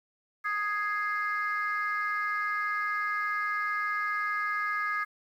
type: chord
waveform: sine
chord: Ab major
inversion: second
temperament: equal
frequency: 1244.5 / 1661.2 / 2093 Hz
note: Eb6 / Ab6 / C7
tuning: 0 / 0 / 0 cents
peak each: -30 / -31 / -34 dBFS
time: 0.44-5.05 s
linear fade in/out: 20 ms
effects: tanh soft clip ceiling -21 dBFS + 10-bit